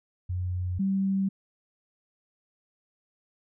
sine tone pair in turn, 90.5 / 193.77 Hz, F#2 / G3, -38 / -20 cents, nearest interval octave + minor second, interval 1318 cents, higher second, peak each -27 / -23 dBFS, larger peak second, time 0.29-0.79 / 0.79-1.29 s, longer neither, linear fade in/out 10 ms, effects none

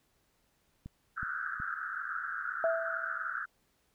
click train, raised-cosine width 5 ms, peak -31 dBFS, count 3, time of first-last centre 0.86-1.601 s, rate 2.7 Hz
pink band-pass noise, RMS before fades -37 dBFS, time 1.16-3.46 s, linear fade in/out 20 ms, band 1300 to 1600 Hz, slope 96 dB/octave
sine tone with exponential decay, 659.3 Hz, E5, in tune, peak -24 dBFS, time 2.64-3.33 s, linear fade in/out 1 ms, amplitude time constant 150 ms
effects pink hiss -73 dBFS RMS until 3.94 s

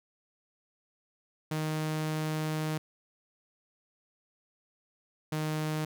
sawtooth tone pair in turn, 155.56 / 154.75 Hz, D#3 / D#3, 0 / -9 cents, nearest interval unison, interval 9 cents, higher first, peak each -26 dBFS, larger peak neither, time 1.51-2.78 / 5.32-5.85 s, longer first, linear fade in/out 5 ms, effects none

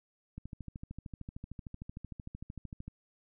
click train, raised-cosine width 5 ms, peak -30 dBFS, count 34, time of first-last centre 0.38-2.88 s, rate 13.2 Hz, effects none

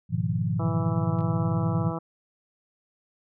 sine chord, F half-diminished seventh, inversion first, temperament equal with one note detuned, 103.83 / 121.91 / 155.56 / 174.61 Hz, Ab2 / Cb3 / Eb3 / F3, 0 / -22 / 0 / 0 cents, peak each -29 dBFS, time 0.09-1.93 s, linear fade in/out 50 ms
harmonic tone, 164.81 Hz, E3, in tune, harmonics 1 / 2 / 3 / 4 / 5 / 6 / 7 / 8, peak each -32 / -35 / -37 / -38 / -39 / -40 / -40 / -41 dBFS, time 0.59-1.99 s, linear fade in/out 10 ms
clicks, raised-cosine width 0.3 ms, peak -37 dBFS, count 2, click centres 1.188 / 1.207 s
effects none

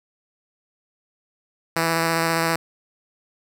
5% pulse tone with vibrato, 164.81 Hz, E3, in tune, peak -8 dBFS, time 1.76-2.56 s, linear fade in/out 5 ms, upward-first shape square, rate 15 Hz, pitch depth 10 cents each way, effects none

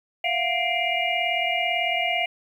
sine tone cluster, 678 / 716 / 2096 / 2360 / 2860 Hz, E5 / F5 / C7 / D7 / F7, +49 / +43 / +2 / +8 / +41 cents, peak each -28 dBFS, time 0.24-2.26 s, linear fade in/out 5 ms, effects 9-bit

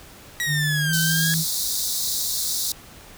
sawtooth linear two-way sweep, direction down then up, 1925 to 1528 to 1670 Hz, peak -19 dBFS, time 0.4-1.34 s, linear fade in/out 0 ms, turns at 0.98 s
sine tone with pitch glide, 150 to 161.7 Hz, D3 to E3, +37 to -33 cents, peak -22 dBFS, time 0.46-1.45 s, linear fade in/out 50 ms, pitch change +130 cents, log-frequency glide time 0.85-0.91 s
pink high-pass noise, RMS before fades -25 dBFS, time 0.93-2.72 s, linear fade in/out 2 ms, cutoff 3700 Hz, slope 96 dB/octave
effects pink hiss -45 dBFS RMS until 3.17 s

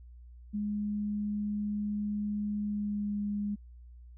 sine tone with pitch glide, 207.7 to 205.4 Hz, G#3 to G#3, 0 to -19 cents, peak -30 dBFS, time 0.53-3.56 s, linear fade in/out 20 ms, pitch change -19 cents, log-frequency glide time 2.62-3.17 s, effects added 60 Hz sine -48 dBFS peak until 4.17 s

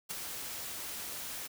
white noise with ADSR envelope, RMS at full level -36 dBFS, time 0.09-1.48 s, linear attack 21 ms, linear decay 11 ms, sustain -5 dB, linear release 22 ms, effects none

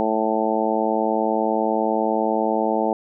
harmonic tone, 110 Hz, A2, in tune, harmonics 2 / 3 / 4 / 5 / 6 / 7 / 8, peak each -26 / -26 / -26 / -26 / -26 / -26 / -26 dBFS, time 0-2.93 s, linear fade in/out 0 ms, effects none

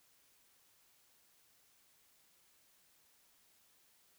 silence, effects white hiss -70 dBFS RMS until 4.18 s

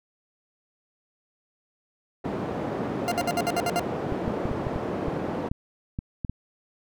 white band-pass noise, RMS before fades -30 dBFS, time 2.24-5.49 s, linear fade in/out 10 ms, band 120 to 510 Hz, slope 12 dB/octave
40% pulse tone bursts, 698.5 Hz, F5, in tune, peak -22 dBFS, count 8, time 3.08-3.795 s, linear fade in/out 0 ms, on 36 ms, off 61 ms
clicks, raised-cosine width 5 ms, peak -17 dBFS, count 11, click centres 4.123 / 4.279 / 4.455 / 4.513 / 4.669 / 4.761 / 5.083 / 5.515 / 5.989 / 6.248 / 6.296 s
effects none

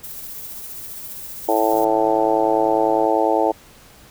violet noise with tremolo, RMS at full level -32 dBFS, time 0.03-1.85 s, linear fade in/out 10 ms, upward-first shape triangle, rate 15 Hz, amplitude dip 35%
harmonic tone, 110 Hz, A2, in tune, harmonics 3 / 4 / 5 / 6 / 7 / 8, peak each -22 / -22 / -22 / -22 / -22 / -22 dBFS, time 1.48-3.52 s, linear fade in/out 10 ms
click train, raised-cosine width 1 ms, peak -26 dBFS, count 199, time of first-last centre 1.72-3.058 s, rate 148 Hz
effects pink hiss -47 dBFS RMS until 4.1 s

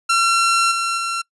sawtooth tone with level steps, 1360 Hz, F6, 46 cents flat, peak -10 / -15 / -17 dBFS, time 0.09-1.22 s, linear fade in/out 10 ms, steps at 0.71 / 0.97 s, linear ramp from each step 10 ms, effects noise-tail reverb RT60 0.1 s tail -23 dB re dry + resampled to 24000 Hz

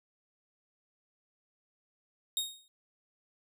sawtooth tone with exponential decay, 3729 Hz, A#7, in tune, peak -24 dBFS, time 2.37-2.68 s, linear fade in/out 1 ms, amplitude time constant 66 ms, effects none

